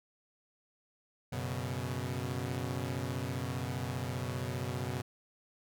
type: chord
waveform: sawtooth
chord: F# suspended fourth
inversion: none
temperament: equal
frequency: 92.5 / 123.47 / 138.59 Hz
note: F#2 / B2 / C#3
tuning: 0 / 0 / 0 cents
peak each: -36 / -33 / -36 dBFS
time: 1.32-5.02 s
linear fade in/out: 10 ms
effects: none